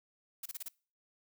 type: noise bursts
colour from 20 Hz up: blue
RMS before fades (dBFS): -41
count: 5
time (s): 0.43-0.685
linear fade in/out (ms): 5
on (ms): 27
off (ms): 30
effects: noise-tail reverb RT60 0.4 s tail -24 dB re dry